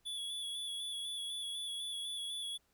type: tone with vibrato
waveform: square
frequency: 3404 Hz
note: G#7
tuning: 42 cents sharp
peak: -39 dBFS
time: 0.05-2.58 s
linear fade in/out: 20 ms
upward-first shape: square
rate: 4 Hz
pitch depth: 26 cents each way
effects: pink hiss -75 dBFS RMS until 2.73 s